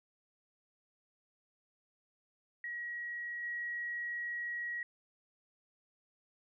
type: tone with level steps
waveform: sine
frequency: 1907 Hz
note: A#6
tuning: 39 cents sharp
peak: -38 / -36 dBFS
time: 2.64-4.83 s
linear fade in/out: 2 ms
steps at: 3.43 s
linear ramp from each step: 2 ms
effects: none